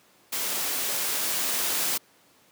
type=noise with level ramp; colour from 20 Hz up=white; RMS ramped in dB=-29 to -26 dBFS; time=0.32-1.98 s; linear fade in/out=10 ms; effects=pink hiss -59 dBFS RMS until 2.51 s + high-pass 200 Hz 12 dB/octave